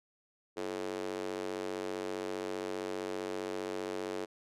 square tone with high-pass filter, 47.6 Hz, F#1, 50 cents sharp, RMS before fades -38 dBFS, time 0.56-4.26 s, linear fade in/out 20 ms, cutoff 390 Hz, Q 3, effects low-pass 9000 Hz 12 dB/octave

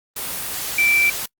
sine tone in noise, 2338 Hz, D7, 8 cents flat, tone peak -14 dBFS, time 0.78-1.1 s, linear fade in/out 5 ms, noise white, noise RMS -27 dBFS, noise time 0.16-1.26 s, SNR +10 dB, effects noise-tail reverb RT60 0.1 s tail -26 dB re dry + Opus 24 kbps

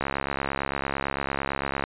click train, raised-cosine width 0.5 ms, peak -11 dBFS, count 127, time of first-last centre 0.01-1.839 s, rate 68.9 Hz, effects resampled to 8000 Hz

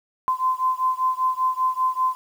sine beating tone pair, 1028 / 1033.1 Hz, C6 / C6, -31 / -22 cents, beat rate 5.1 Hz, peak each -22 / -23 dBFS, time 0.28-2.15 s, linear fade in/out 0 ms, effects 8-bit

